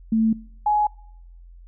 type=tone pair in turn; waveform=sine; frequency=222.3 / 839.3 Hz; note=A3 / G#5; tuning=+18 / +18 cents; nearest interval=octave + major seventh; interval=2300 cents; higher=second; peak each=-16 dBFS; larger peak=neither; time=0.12-0.33 / 0.66-0.87 s; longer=neither; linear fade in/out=5 ms; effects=noise-tail reverb RT60 0.7 s tail -24 dB re dry + added 43 Hz sine -42 dBFS peak until 1.67 s